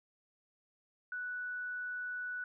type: tone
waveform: sine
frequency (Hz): 1480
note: F#6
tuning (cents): 0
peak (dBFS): -37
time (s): 1.12-2.44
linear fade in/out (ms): 2
effects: none